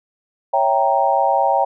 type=chord; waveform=sine; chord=C# diminished seventh; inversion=none; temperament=equal; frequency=554.4 / 659.3 / 784 / 932.3 Hz; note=C#5 / E5 / G5 / Bb5; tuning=0 / 0 / 0 / 0 cents; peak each=-20 / -21 / -17 / -19 dBFS; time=0.53-1.65 s; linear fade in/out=10 ms; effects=none